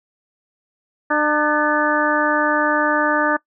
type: harmonic tone with a mistuned harmonic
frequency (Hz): 300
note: D4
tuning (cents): +37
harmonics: 1 / 2 / 3 / 4 / 5 / 6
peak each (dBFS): -22 / -22 / -22 / -22 / -22 / -22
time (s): 1.1-3.37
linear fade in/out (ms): 10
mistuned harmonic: 6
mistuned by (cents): -60
effects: noise-tail reverb RT60 0.1 s tail -22 dB re dry